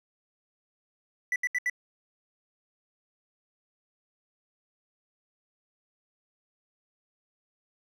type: tone bursts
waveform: triangle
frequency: 1975.5 Hz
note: B6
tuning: in tune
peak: -23 dBFS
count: 4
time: 1.32-1.698 s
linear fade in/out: 2 ms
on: 39 ms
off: 74 ms
effects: none